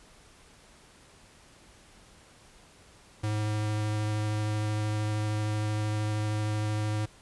square tone with vibrato, 106.5 Hz, G#2, 44 cents sharp, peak -28 dBFS, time 3.23-7.06 s, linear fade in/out 10 ms, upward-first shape triangle, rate 13 Hz, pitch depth 11 cents each way, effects pink hiss -56 dBFS RMS until 7.21 s + resampled to 24000 Hz

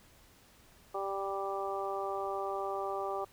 harmonic tone, 196 Hz, G3, in tune, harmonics 2 / 3 / 4 / 5 / 6, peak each -38 / -40 / -38 / -45 / -40 dBFS, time 0.94-3.25 s, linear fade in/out 10 ms, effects pink hiss -61 dBFS RMS until 3.32 s

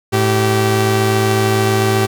sawtooth tone pair together, 108.51 / 386.7 Hz, A2 / G4, -24 / -24 cents, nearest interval octave + minor seventh, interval 2200 cents, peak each -11 dBFS, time 0.12-2.07 s, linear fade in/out 20 ms, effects none

